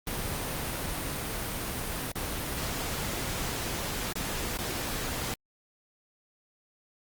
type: noise with dropouts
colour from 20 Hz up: pink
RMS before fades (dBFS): -33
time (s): 0.07-5.34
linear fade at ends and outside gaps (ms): 1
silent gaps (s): 2.117-2.155 / 4.127-4.156 / 4.573-4.587
effects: Opus 32 kbps